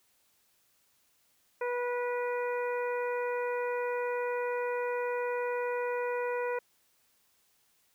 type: harmonic tone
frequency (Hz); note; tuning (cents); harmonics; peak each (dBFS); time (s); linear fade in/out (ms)
488.3; B4; -20; 1 / 2 / 3 / 4 / 5; -31 / -37 / -41 / -43 / -45; 1.61-6.59; 5
effects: white hiss -70 dBFS RMS until 7.94 s